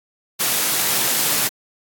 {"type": "high-pass noise", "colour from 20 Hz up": "white", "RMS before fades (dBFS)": -19, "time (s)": [0.39, 1.49], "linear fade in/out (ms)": 20, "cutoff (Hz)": 110, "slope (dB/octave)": 96, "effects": ["AAC 64 kbps"]}